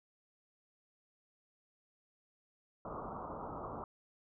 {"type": "low-pass noise", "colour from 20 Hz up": "white", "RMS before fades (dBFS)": -44, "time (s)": [2.85, 3.84], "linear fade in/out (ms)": 2, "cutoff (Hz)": 1300, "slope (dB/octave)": 96, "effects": []}